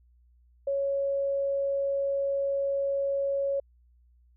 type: tone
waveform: sine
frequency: 554.4 Hz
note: C#5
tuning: in tune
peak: -25 dBFS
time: 0.67-3.6 s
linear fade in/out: 5 ms
effects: added 60 Hz sine -58 dBFS peak until 4.36 s